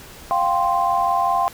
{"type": "chord", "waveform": "sine", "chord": "F suspended second", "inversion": "none", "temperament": "equal", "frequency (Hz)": [698.5, 784, 1046.5], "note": ["F5", "G5", "C6"], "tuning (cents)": [0, 0, 0], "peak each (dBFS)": [-21, -21, -20], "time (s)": [0.31, 1.48], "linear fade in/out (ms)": 0, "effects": ["pink hiss -41 dBFS RMS until 1.53 s"]}